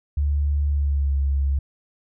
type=tone with pitch glide; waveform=sine; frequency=72.3 to 69.15 Hz; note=D2 to C#2; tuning=-27 to -4 cents; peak=-18 dBFS; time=0.17-1.59 s; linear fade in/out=5 ms; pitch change=-77 cents; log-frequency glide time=0.69-1.15 s; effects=none